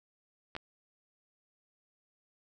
clicks, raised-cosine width 0.3 ms, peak -23 dBFS, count 2, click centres 0.552 / 0.565 s, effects none

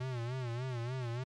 square tone with vibrato, 123.47 Hz, B2, in tune, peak -36 dBFS, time 0-1.24 s, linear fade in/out 10 ms, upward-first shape sine, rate 3.4 Hz, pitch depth 110 cents each way, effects low-pass 5000 Hz 12 dB/octave + MP3 64 kbps

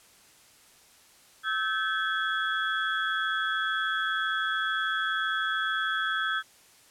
sine tone cluster, 1303 / 1545 / 1718 / 3346 Hz, E6 / G6 / A6 / G#7, -20 / -26 / -42 / +12 cents, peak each -31 / -29 / -35 / -34 dBFS, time 1.43-6.43 s, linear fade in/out 50 ms, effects white hiss -57 dBFS RMS until 6.9 s + low-pass 11000 Hz 12 dB/octave

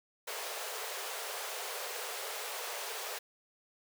pink high-pass noise, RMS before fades -40 dBFS, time 0.27-3.19 s, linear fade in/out 10 ms, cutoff 400 Hz, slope 96 dB/octave, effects none

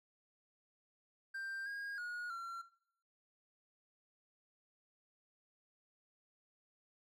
triangle tone with pitch steps, 1575 / 1629 / 1445 / 1365 Hz, G6 / G#6 / F#6 / F6, +8 / -34 / -41 / -40 cents, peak -39 dBFS, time 1.34-2.62 s, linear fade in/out 10 ms, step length 320 ms, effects noise-tail reverb RT60 0.6 s tail -17 dB re dry

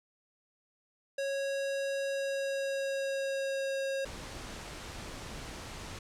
square tone with pitch glide, 550 to 542.4 Hz, C#5 to C#5, -14 to -38 cents, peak -32 dBFS, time 1.18-4.05 s, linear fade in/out 5 ms, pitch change -24 cents, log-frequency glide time 2.1-3.8 s
pink noise, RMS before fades -43 dBFS, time 4.05-5.99 s, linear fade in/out 5 ms
effects low-pass 8000 Hz 12 dB/octave

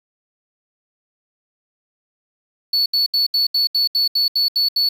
triangle tone bursts, 4435 Hz, C#8, in tune, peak -13 dBFS, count 11, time 2.73-4.89 s, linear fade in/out 5 ms, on 130 ms, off 73 ms, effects 7-bit

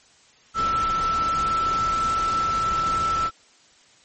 sine tone in noise, 1328 Hz, E6, 12 cents sharp, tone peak -20 dBFS, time 0.54-3.31 s, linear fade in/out 50 ms, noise pink, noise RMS -32 dBFS, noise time 0.54-3.31 s, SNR +9 dB, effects white hiss -55 dBFS RMS until 4.04 s + MP3 32 kbps

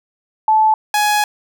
sine / sawtooth tone pair in turn, 870 / 837.1 Hz, A5 / G#5, -20 / +13 cents, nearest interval minor second, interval 67 cents, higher first, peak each -9 dBFS, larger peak neither, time 0.48-0.74 / 0.94-1.24 s, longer second, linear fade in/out 2 ms, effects none

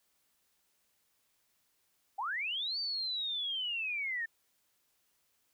sine linear two-way sweep, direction up then down, 730 to 4629 to 1778 Hz, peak -33 dBFS, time 2.18-4.26 s, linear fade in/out 10 ms, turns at 2.79 s, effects white hiss -75 dBFS RMS until 5.53 s

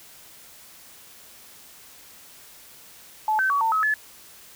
sine tone with pitch steps, 864 / 1541 / 1131 / 900 / 1282 / 1721 Hz, A5 / G6 / C#6 / A5 / E6 / A6, -32 / -30 / +34 / +39 / -49 / -39 cents, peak -19 dBFS, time 3.28-3.94 s, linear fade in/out 2 ms, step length 110 ms, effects white hiss -48 dBFS RMS until 4.55 s

